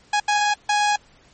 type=tone bursts at uneven times; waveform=sawtooth; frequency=830.6 Hz; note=G#5; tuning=in tune; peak=-13 dBFS; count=3; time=0.13-0.2 / 0.28-0.54 / 0.69-0.96 s; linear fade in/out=5 ms; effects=pink hiss -54 dBFS RMS until 1.33 s + MP3 32 kbps